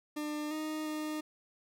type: tone with pitch steps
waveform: 40% pulse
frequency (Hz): 299.8 / 309.8 / 306.7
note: D4 / D#4 / D#4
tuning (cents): +36 / -7 / -25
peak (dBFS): -34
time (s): 0.16-1.21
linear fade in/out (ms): 10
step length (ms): 350
effects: none